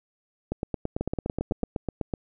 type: two click trains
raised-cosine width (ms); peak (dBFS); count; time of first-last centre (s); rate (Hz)
2; -14 / -14; 11 / 10; 0.52-1.632 / 1.01-2.138; 8.99 / 7.98
effects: none